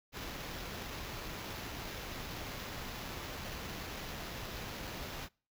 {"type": "noise with sample-and-hold", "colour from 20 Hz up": "pink", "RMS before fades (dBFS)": -43, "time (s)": [0.12, 5.29], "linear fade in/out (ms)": 50, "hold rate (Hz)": 8820, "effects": ["noise-tail reverb RT60 0.4 s tail -26 dB re dry"]}